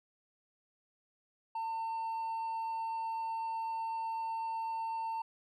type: tone with hard clipping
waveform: sine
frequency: 902 Hz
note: A5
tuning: 43 cents sharp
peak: -35 dBFS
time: 1.55-5.22 s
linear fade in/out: 5 ms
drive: 2 dB
effects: none